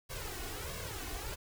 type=noise with flanger; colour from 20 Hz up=pink; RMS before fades=-41 dBFS; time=0.09-1.36 s; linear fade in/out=20 ms; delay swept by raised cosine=1.8 to 2.76 ms; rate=1.5 Hz; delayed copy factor=+0.75; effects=none